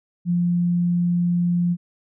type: tone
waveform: sine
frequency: 174.61 Hz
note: F3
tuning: in tune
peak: -17 dBFS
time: 0.25-1.77 s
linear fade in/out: 50 ms
effects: none